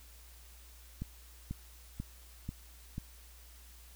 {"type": "click train", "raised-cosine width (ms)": 5, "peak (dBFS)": -25, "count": 5, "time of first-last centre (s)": [1.02, 2.981], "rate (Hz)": 2.04, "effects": ["added 59 Hz sine -54 dBFS peak until 3.95 s", "white hiss -59 dBFS RMS until 3.95 s"]}